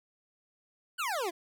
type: exponential sweep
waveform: 25% pulse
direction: down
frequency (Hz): 1542 to 320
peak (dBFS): -27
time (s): 0.98-1.31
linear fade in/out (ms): 20
effects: none